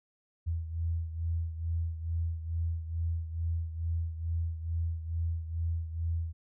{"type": "beating tone pair", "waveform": "sine", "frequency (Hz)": [82.41, 84.71], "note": ["E2", "E2"], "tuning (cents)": [0, 48], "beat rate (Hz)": 2.3, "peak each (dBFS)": [-31, -37], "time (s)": [0.46, 6.33], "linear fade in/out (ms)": 20, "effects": []}